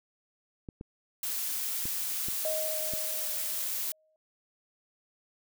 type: clicks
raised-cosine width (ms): 3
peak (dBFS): -27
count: 5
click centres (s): 0.688 / 0.811 / 1.855 / 2.285 / 2.936
type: noise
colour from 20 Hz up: blue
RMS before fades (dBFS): -33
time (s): 1.23-3.92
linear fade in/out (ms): 2
type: tone with exponential decay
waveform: sine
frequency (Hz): 626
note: D#5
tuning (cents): +10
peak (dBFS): -29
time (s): 2.45-4.16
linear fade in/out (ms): 1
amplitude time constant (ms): 370
effects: none